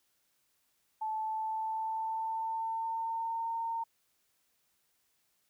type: tone with pitch glide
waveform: sine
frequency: 872 to 914.3 Hz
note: A5 to A#5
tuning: -16 to -34 cents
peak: -32 dBFS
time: 1.01-3.84 s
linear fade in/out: 10 ms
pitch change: +82 cents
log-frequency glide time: 1.12-3.5 s
effects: white hiss -75 dBFS RMS until 5.49 s